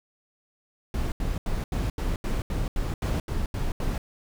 brown noise bursts, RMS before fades -27 dBFS, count 12, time 0.94-3.98 s, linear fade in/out 2 ms, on 180 ms, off 80 ms, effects none

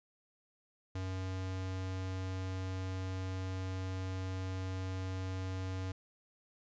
square tone, 93.8 Hz, F#2, 24 cents sharp, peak -37 dBFS, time 0.95-5.92 s, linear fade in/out 5 ms, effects resampled to 16000 Hz + 13-bit

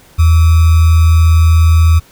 sine tone with sample-and-hold, 81.6 Hz, E2, 17 cents flat, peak -4 dBFS, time 0.18-2 s, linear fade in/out 20 ms, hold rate 1225 Hz, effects pink hiss -44 dBFS RMS until 2.11 s

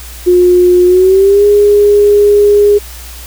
sine tone with pitch glide, 358.1 to 411.3 Hz, F4 to G#4, +43 to -17 cents, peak -3 dBFS, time 0.26-2.79 s, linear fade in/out 20 ms, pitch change +240 cents, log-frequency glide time 0.86-1.45 s, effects added 60 Hz sine -28 dBFS peak until 3.26 s + white hiss -31 dBFS RMS until 3.26 s

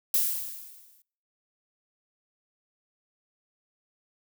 violet noise with exponential decay, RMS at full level -22 dBFS, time 0.14-1.02 s, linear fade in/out 2 ms, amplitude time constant 190 ms, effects noise-tail reverb RT60 0.6 s tail -26 dB re dry

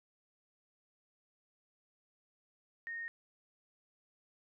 sine tone, 1850 Hz, A#6, 14 cents flat, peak -39 dBFS, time 2.87-3.08 s, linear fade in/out 0 ms, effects none

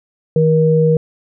sine tone pair together, 158.5 / 475 Hz, D#3 / A#4, +32 / +33 cents, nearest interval octave + perfect fifth, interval 1901 cents, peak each -12 dBFS, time 0.36-0.97 s, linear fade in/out 2 ms, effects none

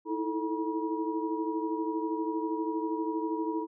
sine tone cluster, 320 / 332.5 / 438.3 / 960 Hz, D#4 / E4 / A4 / B5, +49 / +15 / -7 / -49 cents, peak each -32 / -36 / -36 / -36 dBFS, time 0.05-3.67 s, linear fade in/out 50 ms, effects none

